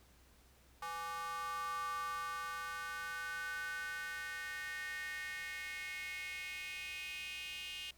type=tone with high-pass filter sweep; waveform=square; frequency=167 Hz; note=E3; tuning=23 cents sharp; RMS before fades=-43 dBFS; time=0.82-7.91 s; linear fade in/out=5 ms; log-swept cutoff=1000 to 2800 Hz; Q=6.3; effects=added 63 Hz sine -66 dBFS peak until 7.97 s + pink hiss -67 dBFS RMS until 7.97 s